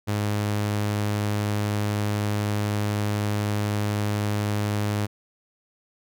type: tone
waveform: sawtooth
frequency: 104 Hz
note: G#2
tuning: 3 cents sharp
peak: -19 dBFS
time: 0.07-5.07 s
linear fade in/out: 20 ms
effects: none